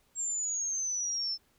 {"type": "exponential sweep", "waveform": "sine", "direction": "down", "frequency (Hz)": [7500, 5274], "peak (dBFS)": -30, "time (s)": [0.15, 1.38], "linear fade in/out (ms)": 50, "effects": ["pink hiss -69 dBFS RMS until 1.58 s"]}